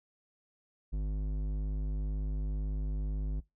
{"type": "tone with low-pass filter", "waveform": "square", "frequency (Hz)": 51, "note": "G#1", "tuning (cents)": -31, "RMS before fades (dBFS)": -33, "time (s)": [0.92, 3.41], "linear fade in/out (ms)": 20, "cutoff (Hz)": 260, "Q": 0.51, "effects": ["noise-tail reverb RT60 0.2 s tail -21 dB re dry"]}